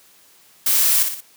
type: noise with echo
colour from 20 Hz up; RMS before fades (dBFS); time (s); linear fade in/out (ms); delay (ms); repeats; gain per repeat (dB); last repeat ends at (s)
blue; -17; 0.66-1.03; 5; 59; 3; -6; 1.207
effects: white hiss -52 dBFS RMS until 1.36 s + high-pass 100 Hz 12 dB/octave